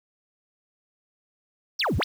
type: exponential two-way sweep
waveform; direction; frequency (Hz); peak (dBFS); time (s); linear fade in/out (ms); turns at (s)
sine; down then up; 6110 to 64.7 to 6110; -20; 1.79-2.04; 10; 1.97
effects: tanh soft clip ceiling -20 dBFS + 8-bit